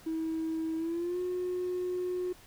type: tone with pitch glide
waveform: triangle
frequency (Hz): 322.2 to 361.7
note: E4 to F#4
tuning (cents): -39 to -39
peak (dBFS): -27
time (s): 0.06-2.33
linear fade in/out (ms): 10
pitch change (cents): +200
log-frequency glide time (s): 0.77-1.2
effects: tanh soft clip ceiling -27 dBFS + pink hiss -56 dBFS RMS until 2.46 s